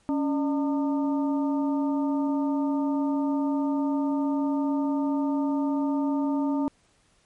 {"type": "harmonic tone with a mistuned harmonic", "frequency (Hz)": 302.2, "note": "D4", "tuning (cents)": 50, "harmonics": [1, 2, 3, 4], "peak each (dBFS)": [-23, -35, -34, -42], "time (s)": [0.09, 6.68], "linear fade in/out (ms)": 0, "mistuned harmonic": 1, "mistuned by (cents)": -130, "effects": ["pink hiss -64 dBFS RMS until 7.25 s", "MP3 48 kbps"]}